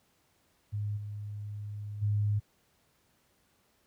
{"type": "tone with level steps", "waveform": "sine", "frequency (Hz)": 103.83, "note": "G#2", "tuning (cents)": 0, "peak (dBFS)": [-30, -36, -25], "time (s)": [0.72, 2.4], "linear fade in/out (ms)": 20, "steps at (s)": [0.96, 2.01], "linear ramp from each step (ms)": 20, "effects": ["pink hiss -70 dBFS RMS until 3.86 s", "high-pass 60 Hz 12 dB/octave"]}